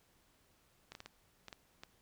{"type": "clicks", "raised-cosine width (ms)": 0.2, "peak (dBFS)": -30, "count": 7, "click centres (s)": [0.92, 0.951, 1.004, 1.06, 1.483, 1.528, 1.835], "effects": ["pink hiss -71 dBFS RMS until 2.01 s"]}